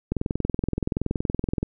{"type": "click train", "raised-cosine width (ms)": 3, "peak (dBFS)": -11, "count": 33, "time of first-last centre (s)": [0.12, 1.629], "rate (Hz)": 21.2, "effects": []}